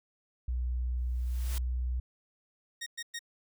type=tone with pitch glide; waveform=sine; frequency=61.5 to 61.96 Hz; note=B1 to B1; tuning=-7 to +6 cents; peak=-29 dBFS; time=0.48-2 s; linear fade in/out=5 ms; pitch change=+13 cents; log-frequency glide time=1.37-1.52 s
type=noise with exponential growth; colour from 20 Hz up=white; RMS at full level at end=-40 dBFS; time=0.98-1.58 s; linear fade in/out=0 ms; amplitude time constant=130 ms
type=tone bursts; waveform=15% pulse; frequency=1864.7 Hz; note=A#6; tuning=in tune; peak=-30 dBFS; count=3; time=2.81-3.192 s; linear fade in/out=10 ms; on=54 ms; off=110 ms
effects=none